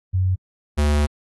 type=tone pair in turn; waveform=sine / square; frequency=93 / 73.77 Hz; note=F#2 / D2; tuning=+9 / +8 cents; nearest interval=major third; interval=401 cents; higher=first; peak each=-16 dBFS; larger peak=neither; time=0.13-0.36 / 0.77-1.07 s; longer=second; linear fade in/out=20 ms; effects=AAC 32 kbps